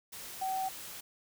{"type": "tone in noise", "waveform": "sine", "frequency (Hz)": 762, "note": "G5", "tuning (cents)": -49, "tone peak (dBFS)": -31, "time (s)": [0.41, 0.69], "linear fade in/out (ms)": 10, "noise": "white", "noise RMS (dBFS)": -45, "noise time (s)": [0.12, 1.01], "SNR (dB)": 11, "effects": []}